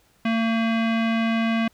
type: tone with low-pass filter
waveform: square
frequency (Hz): 226.7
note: A#3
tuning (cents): -48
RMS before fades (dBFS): -22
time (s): 0.25-1.68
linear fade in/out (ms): 5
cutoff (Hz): 2600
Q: 2.2
effects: pink hiss -61 dBFS RMS until 1.73 s